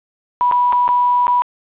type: tone with dropouts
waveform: sine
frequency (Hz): 980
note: B5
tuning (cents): -14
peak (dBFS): -11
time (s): 0.41-1.42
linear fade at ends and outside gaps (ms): 0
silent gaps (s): 0.513-0.522 / 0.724-0.73 / 0.879-0.889 / 1.269-1.28
effects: resampled to 8000 Hz + 7-bit